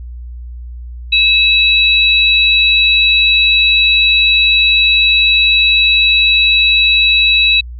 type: tone pair together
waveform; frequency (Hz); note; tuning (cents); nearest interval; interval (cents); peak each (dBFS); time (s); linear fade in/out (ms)
sine; 2596 / 3896; E7 / B7; -27 / -24; perfect fifth; 703; -10; 1.12-7.61; 10
effects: added 60 Hz sine -25 dBFS peak until 7.79 s